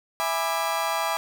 35% pulse chord, E dominant seventh, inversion none, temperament just, 659.3 / 824.1 / 988.9 / 1186.7 Hz, E5 / G#5 / B5 / D6, 0 / -14 / +2 / +18 cents, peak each -28 dBFS, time 0.2-1.17 s, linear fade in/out 0 ms, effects none

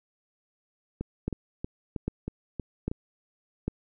two click trains, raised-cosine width 3 ms, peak -15 / -19 dBFS, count 4 / 7, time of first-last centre 1.28-3.68 / 1.01-2.915 s, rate 1.25 / 3.15 Hz, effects none

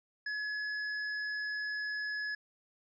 triangle tone with hard clipping, 1697 Hz, G#6, 37 cents sharp, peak -36 dBFS, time 0.26-2.35 s, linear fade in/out 5 ms, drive 15 dB, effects resampled to 16000 Hz

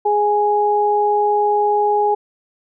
sine tone pair together, 415.7 / 830.6 Hz, G#4 / G#5, +2 / 0 cents, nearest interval octave, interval 1198 cents, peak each -17 / -15 dBFS, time 0.05-2.15 s, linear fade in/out 10 ms, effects none

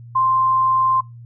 sine tone, 1046.5 Hz, C6, in tune, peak -14 dBFS, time 0.15-1.01 s, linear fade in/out 10 ms, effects noise-tail reverb RT60 0.2 s tail -20 dB re dry + added 118 Hz sine -36 dBFS peak until 1.25 s

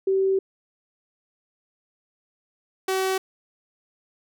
sine / sawtooth tone pair in turn, 384.9 / 379.6 Hz, G4 / F#4, -32 / +44 cents, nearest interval unison, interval 24 cents, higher first, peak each -18 / -18 dBFS, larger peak neither, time 0.07-0.39 / 2.88-3.18 s, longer first, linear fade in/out 5 ms, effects none

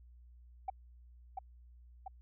sine tone with echo, 767 Hz, G5, 38 cents flat, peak -32 dBFS, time 0.68-0.7 s, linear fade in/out 5 ms, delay 690 ms, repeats 2, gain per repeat -4 dB, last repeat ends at 2.08 s, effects tanh soft clip ceiling -29 dBFS + added 60 Hz sine -55 dBFS peak until 2.21 s

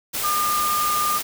sine tone in noise, 1208 Hz, D6, 48 cents sharp, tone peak -20 dBFS, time 0.23-1.19 s, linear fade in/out 20 ms, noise white, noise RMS -26 dBFS, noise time 0.13-1.23 s, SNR +3 dB, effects none

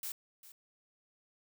blue noise with echo, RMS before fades -40 dBFS, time 0.03-0.12 s, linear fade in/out 2 ms, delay 400 ms, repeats 1, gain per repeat -15 dB, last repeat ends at 0.52 s, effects none

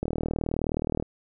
click train, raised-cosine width 2 ms, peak -14 dBFS, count 40, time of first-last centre 0.03-1.025 s, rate 39.2 Hz, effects none

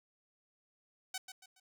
5% pulse tone with echo, 754 Hz, F#5, 32 cents sharp, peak -26 dBFS, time 1.14-1.18 s, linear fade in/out 5 ms, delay 140 ms, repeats 3, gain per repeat -9 dB, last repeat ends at 1.6 s, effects none

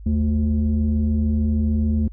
sine tone pair together, 77.6 / 219.7 Hz, D#2 / A3, -4 / -2 cents, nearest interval octave + tritone, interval 1802 cents, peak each -17 / -19 dBFS, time 0.06-2.08 s, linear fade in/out 5 ms, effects tanh soft clip ceiling -13 dBFS + added 51 Hz sine -35 dBFS peak until 2.12 s

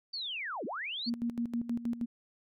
sine linear two-way sweep, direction down then up, 4654 to 188.3 to 4654 Hz, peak -35 dBFS, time 0.13-1.1 s, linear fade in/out 10 ms, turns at 0.65 s
sine tone with tremolo, 235.8 Hz, A#3, 20 cents sharp, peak -29 dBFS, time 1.06-2.06 s, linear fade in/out 20 ms, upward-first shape square, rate 6.3 Hz, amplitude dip 75%
effects none

